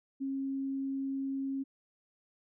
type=tone; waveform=sine; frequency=271 Hz; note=C#4; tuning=39 cents flat; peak=-32 dBFS; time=0.2-1.64 s; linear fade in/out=20 ms; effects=none